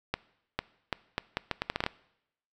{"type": "accelerating click train", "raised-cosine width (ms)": 0.3, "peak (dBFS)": -12, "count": 12, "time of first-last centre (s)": [0.14, 1.864], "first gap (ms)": 450, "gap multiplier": 0.75, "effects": ["noise-tail reverb RT60 0.8 s tail -21 dB re dry"]}